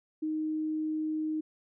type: tone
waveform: sine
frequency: 311.1 Hz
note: D#4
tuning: in tune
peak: -29 dBFS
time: 0.22-1.41 s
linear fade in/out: 10 ms
effects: none